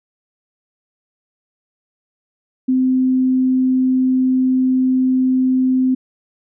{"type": "tone", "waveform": "sine", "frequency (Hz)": 258, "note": "C4", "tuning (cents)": -24, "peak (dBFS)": -12, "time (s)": [2.68, 5.95], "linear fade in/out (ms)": 10, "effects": []}